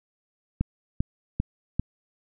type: click train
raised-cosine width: 5 ms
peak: -11 dBFS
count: 4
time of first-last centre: 0.61-1.796 s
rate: 2.53 Hz
effects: none